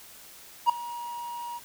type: tone with ADSR envelope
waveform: triangle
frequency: 952 Hz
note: A#5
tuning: 36 cents sharp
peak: -12 dBFS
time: 0.66-1.6 s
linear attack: 35 ms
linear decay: 4 ms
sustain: -20 dB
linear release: 33 ms
effects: white hiss -49 dBFS RMS until 1.64 s